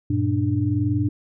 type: tone cluster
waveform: sine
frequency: 97.2 / 118 / 295.7 Hz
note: G2 / A#2 / D4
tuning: -14 / +22 / +12 cents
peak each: -23 dBFS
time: 0.1-1.09 s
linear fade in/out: 5 ms
effects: none